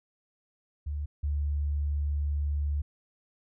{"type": "tone pair in turn", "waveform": "sine", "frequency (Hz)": [73.42, 72.79], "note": ["D2", "D2"], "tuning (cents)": [0, -15], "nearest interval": "unison", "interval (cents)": 15, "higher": "first", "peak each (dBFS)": [-30, -26], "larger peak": "second", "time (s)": [[0.86, 1.06], [1.23, 2.82]], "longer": "second", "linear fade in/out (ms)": 10, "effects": []}